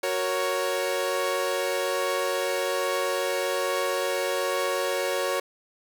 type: chord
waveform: sawtooth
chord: F# major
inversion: none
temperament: equal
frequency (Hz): 370 / 466.2 / 554.4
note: F#4 / A#4 / C#5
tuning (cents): 0 / 0 / 0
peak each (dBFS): -27 / -27 / -23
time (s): 0.03-5.4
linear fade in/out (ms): 5
effects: none